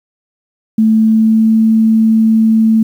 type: tone with pitch glide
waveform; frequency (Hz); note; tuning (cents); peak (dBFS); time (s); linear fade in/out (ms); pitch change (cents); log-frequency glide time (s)
sine; 220 to 221.9; A3 to A3; 0 to +15; -6; 0.78-2.83; 5; +15; 0.93-1.58
effects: 7-bit